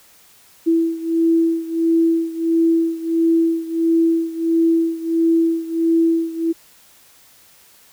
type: beating tone pair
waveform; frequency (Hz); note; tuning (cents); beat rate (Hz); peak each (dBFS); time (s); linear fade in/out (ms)
sine; 329.6 / 331.1; E4 / E4; 0 / +8; 1.5; -16 / -19; 0.66-6.53; 20
effects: white hiss -50 dBFS RMS until 7.92 s